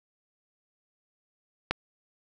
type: click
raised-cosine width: 0.3 ms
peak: -9 dBFS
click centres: 1.71 s
effects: none